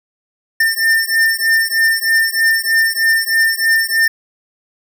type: beating tone pair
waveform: square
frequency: 1800 / 1803.2 Hz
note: A6 / A6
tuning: +39 / +42 cents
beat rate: 3.2 Hz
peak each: -16 / -15 dBFS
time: 0.6-4.08 s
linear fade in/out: 5 ms
effects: none